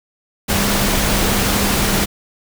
sine tone in noise, 200 Hz, G3, 35 cents sharp, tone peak -22 dBFS, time 0.48-2.06 s, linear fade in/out 20 ms, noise pink, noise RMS -17 dBFS, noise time 0.48-2.06 s, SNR -8 dB, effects none

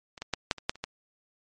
clicks, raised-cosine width 0.2 ms, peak -26 / -18 / -10 / -7 / -24 / -8 / -30 / -15 dBFS, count 8, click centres 0.178 / 0.22 / 0.337 / 0.512 / 0.583 / 0.695 / 0.756 / 0.84 s, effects MP3 48 kbps

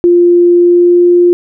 sine tone with pitch glide, 349.2 to 351.4 Hz, F4 to F4, 0 to +11 cents, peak -3 dBFS, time 0.04-1.33 s, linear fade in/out 0 ms, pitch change +11 cents, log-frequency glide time 0.55-1.04 s, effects none

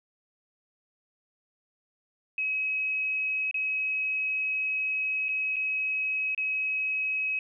sine tone with dropouts, 2552 Hz, D#7, 43 cents sharp, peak -26 dBFS, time 2.38-7.39 s, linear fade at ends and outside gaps 2 ms, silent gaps 3.512-3.543 / 5.285-5.289 / 5.56-5.565 / 6.348-6.377 s, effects none

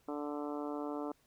harmonic tone, 146.83 Hz, D3, in tune, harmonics 2 / 3 / 4 / 5 / 6 / 7 / 8 / 9, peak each -39 / -43 / -45 / -47 / -49 / -50 / -51 / -52 dBFS, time 0.08-1.12 s, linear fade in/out 5 ms, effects pink hiss -71 dBFS RMS until 1.26 s

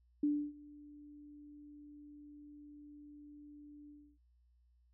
sine tone with ADSR envelope, 293.7 Hz, D4, in tune, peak -28 dBFS, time 0.23-4.18 s, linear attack 5 ms, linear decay 290 ms, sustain -24 dB, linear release 290 ms, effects added 60 Hz sine -67 dBFS peak until 4.93 s

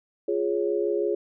sine chord, Db major, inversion first, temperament equal, 349.2 / 415.3 / 554.4 Hz, F4 / Ab4 / Db5, 0 / 0 / 0 cents, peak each -27 / -25 / -30 dBFS, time 0.28-1.15 s, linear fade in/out 5 ms, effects none

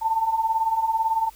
sine beating tone pair, 880 / 898 Hz, A5 / A5, 0 / +35 cents, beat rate 18 Hz, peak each -26 / -21 dBFS, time 0.01-1.3 s, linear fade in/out 20 ms, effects added 50 Hz sine -52 dBFS peak until 1.35 s + white hiss -52 dBFS RMS until 1.35 s

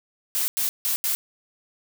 blue noise bursts at uneven times, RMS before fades -24 dBFS, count 4, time 0.35-0.48 / 0.57-0.69 / 0.85-0.96 / 1.04-1.15 s, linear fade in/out 0 ms, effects none

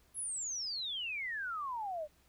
sine exponential sweep, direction down, 11175 to 580 Hz, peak -36 dBFS, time 0.14-2.08 s, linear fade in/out 50 ms, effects added 65 Hz sine -70 dBFS peak until 2.28 s + pink hiss -69 dBFS RMS until 2.28 s

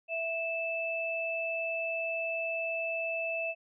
sine tone pair together, 659.3 / 2631 Hz, E5 / E7, 0 / -4 cents, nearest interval 2 octaves, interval 2396 cents, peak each -34 / -33 dBFS, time 0.08-3.55 s, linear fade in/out 50 ms, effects none

